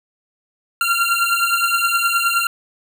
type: beating tone pair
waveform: 25% pulse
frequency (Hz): 1376 / 1385.6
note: F6 / F6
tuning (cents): -26 / -14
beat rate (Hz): 9.6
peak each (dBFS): -15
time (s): 0.81-2.47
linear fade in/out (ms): 2
effects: none